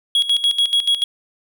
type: tone with tremolo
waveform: triangle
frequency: 3322 Hz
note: G#7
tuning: in tune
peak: -11 dBFS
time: 0.15-1.04 s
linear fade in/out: 2 ms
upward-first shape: square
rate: 6.9 Hz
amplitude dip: 75%
effects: none